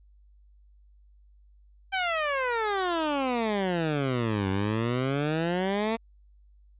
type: exponential two-way sweep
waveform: 15% pulse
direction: down then up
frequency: 784 to 94.3 to 230.2 Hz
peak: -19 dBFS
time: 1.92-5.97 s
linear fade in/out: 20 ms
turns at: 4.49 s
effects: added 50 Hz sine -54 dBFS peak until 6.79 s + resampled to 8000 Hz